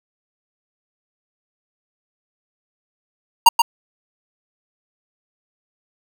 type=tone with echo; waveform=square; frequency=934 Hz; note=A#5; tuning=3 cents sharp; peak=-5 dBFS; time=3.46-3.49 s; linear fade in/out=5 ms; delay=130 ms; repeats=1; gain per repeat=-6 dB; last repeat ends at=3.62 s; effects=none